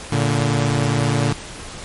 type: tone pair together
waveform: sawtooth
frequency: 114.3 / 144.13 Hz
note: A#2 / D3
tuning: -34 / -32 cents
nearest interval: major third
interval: 402 cents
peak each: -15 dBFS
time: 0.12-1.33 s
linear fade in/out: 5 ms
effects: pink hiss -34 dBFS RMS until 1.84 s + MP3 48 kbps